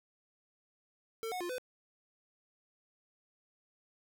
square tone with pitch steps, 449.4 / 731 / 351 / 504 Hz, A4 / F#5 / F4 / B4, +37 / -21 / +9 / +35 cents, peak -37 dBFS, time 1.23-1.582 s, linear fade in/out 0 ms, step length 88 ms, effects none

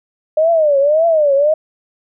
sine tone with vibrato, 608 Hz, D#5, 40 cents flat, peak -9 dBFS, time 0.37-1.54 s, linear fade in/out 5 ms, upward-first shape triangle, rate 1.8 Hz, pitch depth 200 cents each way, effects none

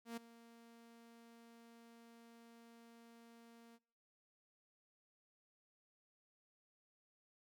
sawtooth tone with ADSR envelope, 232.1 Hz, A#3, 7 cents flat, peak -38 dBFS, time 0.05-3.79 s, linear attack 120 ms, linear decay 10 ms, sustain -18 dB, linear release 45 ms, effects noise-tail reverb RT60 0.7 s tail -26 dB re dry

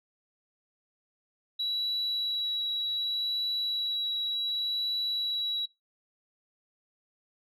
sine tone with vibrato, 3909 Hz, B7, 19 cents flat, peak -27 dBFS, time 1.59-5.66 s, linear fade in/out 10 ms, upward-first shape triangle, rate 0.67 Hz, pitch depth 9 cents each way, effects noise-tail reverb RT60 0.2 s tail -21 dB re dry + tanh soft clip ceiling -24 dBFS

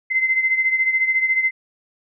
sine beating tone pair, 2064 / 2078 Hz, C7 / C7, -24 / -12 cents, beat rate 14 Hz, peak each -17 / -23 dBFS, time 0.1-1.51 s, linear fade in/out 20 ms, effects none

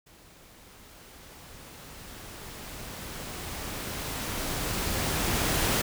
pink noise with level ramp, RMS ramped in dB -55 to -25 dBFS, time 0.06-5.82 s, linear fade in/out 10 ms, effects none

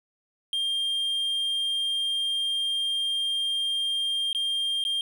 triangle tone with dropouts, 3200 Hz, G7, 35 cents sharp, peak -23 dBFS, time 0.53-5.01 s, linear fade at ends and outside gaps 1 ms, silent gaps 4.33-4.348 / 4.84-4.85 s, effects none

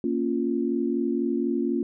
sine chord, Bb minor, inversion none, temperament equal, 233.1 / 277.2 / 349.2 Hz, Bb3 / Db4 / F4, 0 / 0 / 0 cents, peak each -27 dBFS, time 0.04-1.83 s, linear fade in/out 2 ms, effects none

